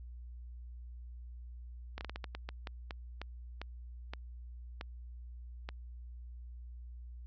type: slowing click train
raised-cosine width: 0.3 ms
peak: -25 dBFS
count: 15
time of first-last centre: 1.98-5.689 s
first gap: 29 ms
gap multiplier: 1.3
effects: added 60 Hz sine -45 dBFS peak until 7.26 s + resampled to 16000 Hz